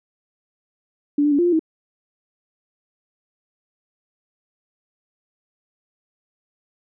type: tone with pitch steps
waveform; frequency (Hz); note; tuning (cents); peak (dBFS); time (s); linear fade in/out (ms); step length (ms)
sine; 289.9 / 295.1 / 284.7 / 348.1 / 351.1 / 319.1; D4 / D4 / C#4 / F4 / F4 / D#4; -22 / +8 / +46 / -6 / +9 / +44; -14; 1.18-1.594; 5; 69
effects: none